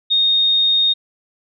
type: tone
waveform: sine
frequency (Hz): 3700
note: A#7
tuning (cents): -14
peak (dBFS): -12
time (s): 0.1-0.94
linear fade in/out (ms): 20
effects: none

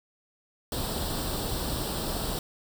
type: noise with comb filter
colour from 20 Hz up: pink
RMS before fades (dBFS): -31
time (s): 0.72-2.39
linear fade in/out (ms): 2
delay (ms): 0.23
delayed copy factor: +0.7
effects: none

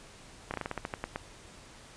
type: slowing click train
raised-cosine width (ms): 0.5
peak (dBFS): -18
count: 11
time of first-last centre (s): 0.51-1.159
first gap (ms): 29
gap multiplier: 1.17
effects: pink hiss -52 dBFS RMS until 1.96 s + resampled to 22050 Hz

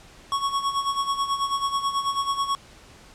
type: tone with tremolo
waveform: square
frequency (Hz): 1108.7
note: C#6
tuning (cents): 0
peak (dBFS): -21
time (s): 0.32-2.55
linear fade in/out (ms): 0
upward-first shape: sine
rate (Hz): 9.2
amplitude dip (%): 70
effects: pink hiss -49 dBFS RMS until 3.14 s + low-pass 8000 Hz 12 dB/octave

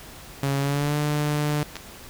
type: tone with pitch glide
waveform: sawtooth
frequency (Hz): 138.59 to 148.54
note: C#3 to D3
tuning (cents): 0 to +20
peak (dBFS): -18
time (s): 0.43-1.63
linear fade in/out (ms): 2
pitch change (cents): +120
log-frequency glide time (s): 0.58-0.97
type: clicks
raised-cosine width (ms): 0.2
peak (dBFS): -16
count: 2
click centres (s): 1.756 / 1.767
effects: pink hiss -43 dBFS RMS until 2.09 s

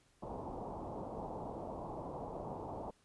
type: low-pass noise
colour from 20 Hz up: white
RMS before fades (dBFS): -44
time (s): 0.22-2.91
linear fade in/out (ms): 10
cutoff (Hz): 950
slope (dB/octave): 48
effects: pink hiss -71 dBFS RMS until 3.04 s + resampled to 24000 Hz

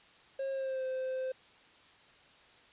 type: tone with pitch glide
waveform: triangle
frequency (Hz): 540 to 519.5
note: C#5 to C5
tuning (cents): -45 to -12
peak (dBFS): -31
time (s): 0.39-1.32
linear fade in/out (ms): 5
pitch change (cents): -67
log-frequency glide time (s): 0.51-0.85
effects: white hiss -60 dBFS RMS until 2.72 s + resampled to 8000 Hz

